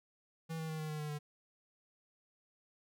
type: tone with pitch steps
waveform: square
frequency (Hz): 162.4 / 159.98 / 157.59 / 155.25 / 152.93 / 150.65 / 148.41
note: E3 / D#3 / D#3 / D#3 / D#3 / D3 / D3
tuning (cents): -26 / +48 / +22 / -3 / -30 / +44 / +19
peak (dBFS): -39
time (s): 0.49-1.19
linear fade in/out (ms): 20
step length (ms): 100
effects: none